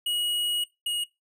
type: tone pair in turn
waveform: square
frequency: 2902 / 2882 Hz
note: F#7 / F#7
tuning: -34 / -46 cents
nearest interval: unison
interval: 12 cents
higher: first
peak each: -26 dBFS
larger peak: neither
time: 0.06-0.64 / 0.86-1.04 s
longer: first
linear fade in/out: 5 ms
effects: noise-tail reverb RT60 0.2 s tail -20 dB re dry